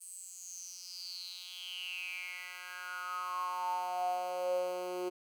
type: tone with high-pass filter sweep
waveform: 10% pulse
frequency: 180.7 Hz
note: F#3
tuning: 41 cents flat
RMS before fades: -39 dBFS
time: 0-5.1 s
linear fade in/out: 20 ms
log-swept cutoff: 8900 to 380 Hz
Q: 9.3
effects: none